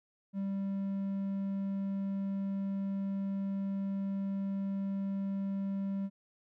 triangle tone, 196 Hz, G3, in tune, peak -30 dBFS, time 0.33-6.1 s, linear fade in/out 50 ms, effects none

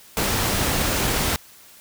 pink noise, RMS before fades -22 dBFS, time 0.17-1.36 s, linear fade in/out 0 ms, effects white hiss -48 dBFS RMS until 1.8 s

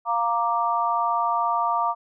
sine chord, Bb major, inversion second, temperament equal, 698.5 / 932.3 / 1174.7 Hz, F5 / Bb5 / D6, 0 / 0 / 0 cents, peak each -26 / -24 / -24 dBFS, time 0.05-1.95 s, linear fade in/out 50 ms, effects none

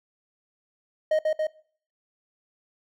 triangle tone with echo, 622.3 Hz, D#5, in tune, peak -17 dBFS, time 1.11-1.19 s, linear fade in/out 5 ms, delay 140 ms, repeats 2, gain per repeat -2 dB, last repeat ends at 1.47 s, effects noise-tail reverb RT60 0.5 s tail -21 dB re dry

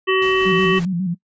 harmonic tone, 378 Hz, F#4, 37 cents sharp, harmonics 1 / 3 / 5 / 7 / 8, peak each -16 / -21 / -23 / -24 / -25 dBFS, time 0.07-0.8 s, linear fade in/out 20 ms
pink noise with tremolo, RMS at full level -35 dBFS, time 0.22-0.85 s, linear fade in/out 0 ms, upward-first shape sine, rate 5.5 Hz, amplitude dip 35%
sine tone with vibrato, 180 Hz, F#3, 47 cents flat, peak -18 dBFS, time 0.45-1.15 s, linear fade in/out 20 ms, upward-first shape square, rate 7.3 Hz, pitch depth 81 cents each way
effects noise-tail reverb RT60 0.1 s tail -22 dB re dry + resampled to 16000 Hz

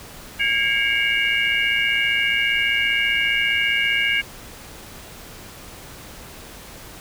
sine tone cluster, 1633 / 2168 / 2283 / 2830 Hz, G#6 / C#7 / D7 / F7, -30 / -39 / -50 / +22 cents, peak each -23 dBFS, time 0.39-4.22 s, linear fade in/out 20 ms, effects pink hiss -40 dBFS RMS until 7 s

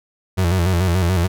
35% pulse tone with vibrato, 89.3 Hz, F2, 39 cents sharp, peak -13 dBFS, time 0.37-1.28 s, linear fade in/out 20 ms, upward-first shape square, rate 6.9 Hz, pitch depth 81 cents each way, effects none

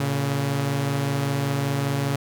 sawtooth tone pair together, 114.76 / 139.9 Hz, A#2 / C#3, -27 / +16 cents, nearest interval minor third, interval 343 cents, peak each -25 / -19 dBFS, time 0-2.16 s, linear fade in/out 5 ms, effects none

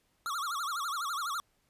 square tone with vibrato, 1244.5 Hz, D#6, in tune, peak -33 dBFS, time 0.26-1.4 s, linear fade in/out 0 ms, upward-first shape sine, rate 12 Hz, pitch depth 220 cents each way, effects pink hiss -73 dBFS RMS until 1.69 s + resampled to 32000 Hz

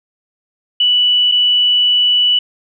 sine tone with dropouts, 2960 Hz, F#7, in tune, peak -9 dBFS, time 0.8-2.39 s, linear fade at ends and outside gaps 5 ms, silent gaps 1.316-1.32 s, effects none

